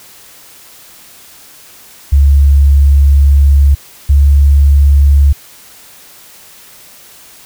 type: tone pair in turn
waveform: sine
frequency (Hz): 70.2 / 70.69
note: C#2 / C#2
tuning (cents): +22 / +34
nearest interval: unison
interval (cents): 12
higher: second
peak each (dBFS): -3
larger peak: neither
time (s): 2.12-3.75 / 4.09-5.33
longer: first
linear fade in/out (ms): 10
effects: white hiss -38 dBFS RMS until 7.45 s

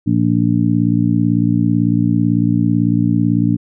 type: harmonic tone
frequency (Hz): 58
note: A#1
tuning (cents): -8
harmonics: 2 / 3 / 4 / 5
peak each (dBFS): -17 / -17 / -17 / -17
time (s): 0.06-3.57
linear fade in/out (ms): 20
effects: none

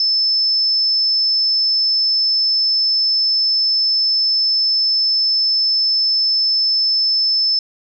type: tone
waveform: sine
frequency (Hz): 5260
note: E8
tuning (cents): -5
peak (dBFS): -13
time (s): 0-7.59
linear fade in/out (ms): 2
effects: none

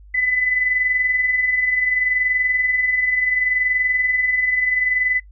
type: tone pair together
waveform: sine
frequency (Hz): 1985.3 / 2006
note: B6 / B6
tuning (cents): +9 / +26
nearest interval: unison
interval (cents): 17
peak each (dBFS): -26 / -17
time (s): 0.14-5.2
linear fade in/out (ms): 10
effects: noise-tail reverb RT60 0.1 s tail -20 dB re dry + added 50 Hz sine -41 dBFS peak until 5.31 s

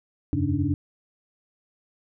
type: tone cluster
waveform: sine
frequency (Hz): 84.7 / 95.1 / 136.7 / 282.9 / 301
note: E2 / F#2 / C#3 / C#4 / D4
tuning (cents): +48 / +48 / -24 / +35 / +43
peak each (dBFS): -31 / -27 / -28 / -27 / -28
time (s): 0.33-0.74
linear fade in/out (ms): 0
effects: none

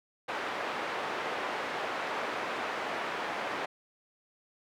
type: band-pass noise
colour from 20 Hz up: pink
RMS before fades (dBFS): -35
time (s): 0.28-3.66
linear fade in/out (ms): 10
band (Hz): 500 to 2100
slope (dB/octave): 12
effects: none

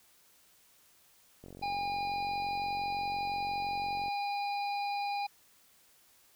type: click train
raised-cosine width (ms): 2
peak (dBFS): -35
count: 122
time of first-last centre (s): 1.44-4.082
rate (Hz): 45.8
type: harmonic tone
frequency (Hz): 811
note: G#5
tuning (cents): -41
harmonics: 1 / 3 / 5 / 6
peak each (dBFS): -32 / -42 / -46 / -48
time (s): 1.62-5.27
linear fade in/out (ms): 10
effects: white hiss -64 dBFS RMS until 6.35 s

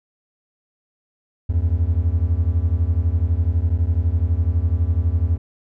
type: beating tone pair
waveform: triangle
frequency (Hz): 77.78 / 89.78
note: D#2 / F2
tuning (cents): 0 / +48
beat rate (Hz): 12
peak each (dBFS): -17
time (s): 1.49-5.38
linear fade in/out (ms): 10
effects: none

